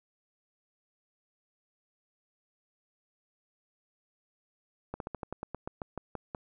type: slowing click train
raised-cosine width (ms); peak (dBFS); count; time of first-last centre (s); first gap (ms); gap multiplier
1; -22; 13; 4.94-6.348; 62; 1.11
effects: none